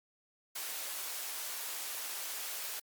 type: high-pass noise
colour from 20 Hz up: white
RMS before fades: -40 dBFS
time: 0.55-2.8 s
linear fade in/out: 10 ms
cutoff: 530 Hz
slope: 12 dB/octave
effects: Opus 48 kbps